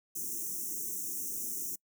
white band-stop noise, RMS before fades -37 dBFS, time 0.15-1.76 s, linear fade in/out 10 ms, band 410 to 5700 Hz, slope 96 dB/octave, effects noise-tail reverb RT60 0.1 s tail -26 dB re dry + high-pass 200 Hz 12 dB/octave

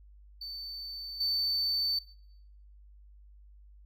triangle tone with level steps, 4537 Hz, C#8, 39 cents sharp, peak -37 / -26 dBFS, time 0.41-1.99 s, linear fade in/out 5 ms, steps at 1.2 s, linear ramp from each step 10 ms, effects noise-tail reverb RT60 0.8 s tail -22 dB re dry + added 50 Hz sine -52 dBFS peak until 3.85 s

